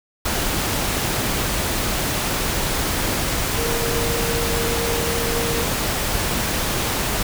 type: tone in noise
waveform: sine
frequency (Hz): 465.8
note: A#4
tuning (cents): -1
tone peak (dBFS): -25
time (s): 3.58-5.64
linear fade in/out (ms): 5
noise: pink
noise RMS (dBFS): -22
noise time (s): 0.25-7.23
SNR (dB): -6
effects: none